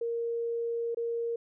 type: tone with dropouts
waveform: sine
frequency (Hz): 466.1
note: A#4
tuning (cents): 0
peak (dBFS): -29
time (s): 0.01-1.36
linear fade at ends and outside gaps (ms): 5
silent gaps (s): 0.947-0.97
effects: none